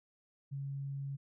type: tone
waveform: sine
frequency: 138.59 Hz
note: C#3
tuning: in tune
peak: -37 dBFS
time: 0.51-1.17 s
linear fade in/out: 20 ms
effects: none